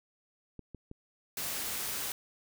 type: clicks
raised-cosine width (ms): 3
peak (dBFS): -31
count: 3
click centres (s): 0.593 / 0.747 / 0.914
type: noise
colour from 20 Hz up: white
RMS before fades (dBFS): -36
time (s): 1.37-2.12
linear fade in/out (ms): 2
effects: none